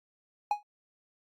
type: tone with exponential decay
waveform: triangle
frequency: 830.6 Hz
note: G#5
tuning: in tune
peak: -19 dBFS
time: 0.51-0.63 s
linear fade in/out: 2 ms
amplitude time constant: 24 ms
effects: AAC 64 kbps